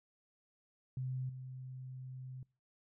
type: tone with level steps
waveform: sine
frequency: 129.2 Hz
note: C3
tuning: 21 cents flat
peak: -36 / -44 dBFS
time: 0.97-2.43 s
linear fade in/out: 2 ms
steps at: 1.29 s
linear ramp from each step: 5 ms
effects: noise-tail reverb RT60 0.4 s tail -26 dB re dry